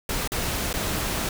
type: noise with dropouts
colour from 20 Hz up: pink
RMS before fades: -27 dBFS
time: 0.09-1.29 s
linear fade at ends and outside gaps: 2 ms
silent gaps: 0.276-0.319 / 0.729-0.739 s
effects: none